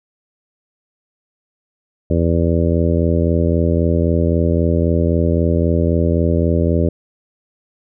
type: harmonic tone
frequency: 83.8 Hz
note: E2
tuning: 29 cents sharp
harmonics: 1 / 2 / 3 / 4 / 5 / 6 / 7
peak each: -16 / -19 / -21 / -22 / -23 / -24 / -24 dBFS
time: 2.1-6.89 s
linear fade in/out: 5 ms
effects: none